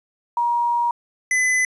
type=tone pair in turn; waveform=sine / square; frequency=950 / 2013 Hz; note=A#5 / B6; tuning=+33 / +33 cents; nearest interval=octave + minor second; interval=1300 cents; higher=second; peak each=-17 dBFS; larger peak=neither; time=0.37-0.91 / 1.31-1.65 s; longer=first; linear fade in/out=2 ms; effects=resampled to 24000 Hz + 9-bit